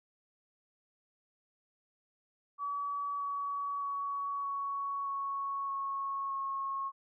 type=tone with pitch steps; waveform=sine; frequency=1141 / 1132.5 / 1124 / 1115.6 / 1107.2 / 1099 / 1090.7 Hz; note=C#6 / C#6 / C#6 / C#6 / C#6 / C#6 / C#6; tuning=+50 / +37 / +24 / +11 / -2 / -15 / -28 cents; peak=-33 dBFS; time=2.58-6.92 s; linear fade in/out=50 ms; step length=620 ms; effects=none